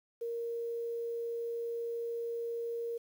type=tone; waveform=sine; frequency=466.4 Hz; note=A#4; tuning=1 cent sharp; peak=-34 dBFS; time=0.21-2.98 s; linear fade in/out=10 ms; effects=10-bit